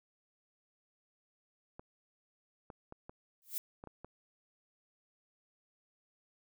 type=clicks; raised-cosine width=1 ms; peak=-33 dBFS; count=7; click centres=1.795 / 2.702 / 2.924 / 3.095 / 3.839 / 3.873 / 4.046 s
type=noise with exponential growth; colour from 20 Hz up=violet; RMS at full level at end=-33 dBFS; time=3.42-3.58 s; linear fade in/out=0 ms; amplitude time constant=33 ms
effects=none